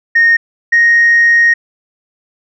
sine tone pair in turn, 1850 / 1867.2 Hz, A#6 / A#6, -14 / +2 cents, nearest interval unison, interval 16 cents, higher second, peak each -4 dBFS, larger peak neither, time 0.15-0.37 / 0.72-1.54 s, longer second, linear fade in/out 10 ms, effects tanh soft clip ceiling -2 dBFS

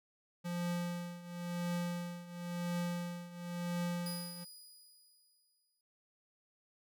square tone with tremolo, 174.4 Hz, F3, 2 cents flat, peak -34 dBFS, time 0.44-4.45 s, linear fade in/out 20 ms, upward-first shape triangle, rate 0.96 Hz, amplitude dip 85%
20% pulse tone with exponential decay, 4928 Hz, D#8, 17 cents flat, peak -35 dBFS, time 4.06-5.81 s, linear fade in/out 2 ms, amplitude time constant 380 ms
effects none

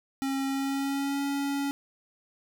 square tone with pitch glide, 271 to 280.1 Hz, C#4 to C#4, -39 to +18 cents, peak -28 dBFS, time 0.22-1.71 s, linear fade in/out 0 ms, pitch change +57 cents, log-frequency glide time 0.47-1.22 s, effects none

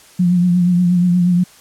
sine tone with vibrato, 177.4 Hz, F3, 27 cents sharp, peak -10 dBFS, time 0.19-1.44 s, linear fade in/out 10 ms, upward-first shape triangle, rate 8.4 Hz, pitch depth 47 cents each way, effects white hiss -45 dBFS RMS until 1.6 s + low-pass 11000 Hz 12 dB/octave

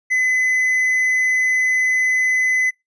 triangle tone, 2021 Hz, B6, 39 cents sharp, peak -13 dBFS, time 0.1-2.71 s, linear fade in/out 20 ms, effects noise-tail reverb RT60 0.2 s tail -25 dB re dry + resampled to 22050 Hz

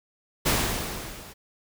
pink noise with level ramp, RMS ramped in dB -21 to -45 dBFS, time 0.45-1.34 s, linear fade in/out 20 ms, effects none

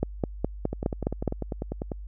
two click trains, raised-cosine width 2 ms, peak -11 / -17 dBFS, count 7 / 13, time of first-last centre 0.03-1.277 / 0.73-1.918 s, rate 4.81 / 10.1 Hz, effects added 50 Hz sine -36 dBFS peak until 2.07 s

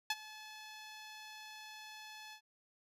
10% pulse tone with ADSR envelope, 861 Hz, A5, 38 cents flat, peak -22 dBFS, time 0.1-2.41 s, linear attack 4 ms, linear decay 39 ms, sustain -19 dB, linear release 81 ms, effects low-pass 11000 Hz 12 dB/octave

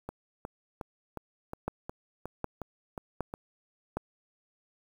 two click trains, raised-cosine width 1 ms, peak -23 / -17 dBFS, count 10 / 4, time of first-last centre 0.09-3.339 / 1.68-3.97 s, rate 2.77 / 1.31 Hz, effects 8-bit

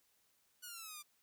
5% pulse exponential sweep, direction down, 1480 to 1174.7 Hz, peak -36 dBFS, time 0.62-1.03 s, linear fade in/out 20 ms, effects white hiss -75 dBFS RMS until 1.22 s

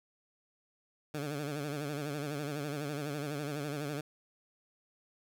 15% pulse tone with vibrato, 146 Hz, D3, 10 cents flat, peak -29 dBFS, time 1.14-4.01 s, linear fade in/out 5 ms, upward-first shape sine, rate 12 Hz, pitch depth 86 cents each way, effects none

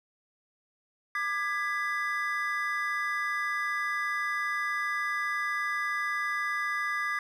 triangle chord, G# diminished, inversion second, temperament just, 1196.1 / 1661.2 / 1993.5 Hz, D6 / G#6 / B6, +31 / 0 / +16 cents, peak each -31 dBFS, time 1.15-7.19 s, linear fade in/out 2 ms, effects none

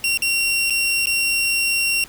sawtooth tone with dropouts, 2745 Hz, F7, 31 cents flat, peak -14 dBFS, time 0.04-2.04 s, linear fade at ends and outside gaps 1 ms, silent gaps 0.174-0.221 / 0.699-0.705 / 1.058-1.07 s, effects pink hiss -43 dBFS RMS until 2.08 s

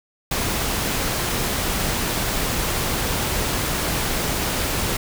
pink noise, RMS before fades -23 dBFS, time 0.31-4.97 s, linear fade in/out 5 ms, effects none

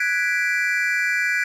triangle chord, G# half-diminished seventh, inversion third, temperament equal, 1480 / 1661.2 / 1975.5 / 2349 Hz, F#6 / G#6 / B6 / D7, 0 / 0 / 0 / 0 cents, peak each -23 dBFS, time 0-1.44 s, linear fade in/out 5 ms, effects none

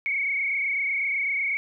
sine tone with frequency modulation, 2221 Hz, C#7, 3 cents sharp, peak -23 dBFS, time 0.06-1.57 s, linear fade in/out 0 ms, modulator 28 Hz, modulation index 2.6, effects none

